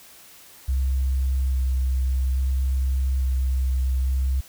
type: tone with vibrato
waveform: sine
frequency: 65.41 Hz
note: C2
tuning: in tune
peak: -18 dBFS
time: 0.68-4.41 s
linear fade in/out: 10 ms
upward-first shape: square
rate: 0.59 Hz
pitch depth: 13 cents each way
effects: tanh soft clip ceiling -16 dBFS + white hiss -48 dBFS RMS until 4.48 s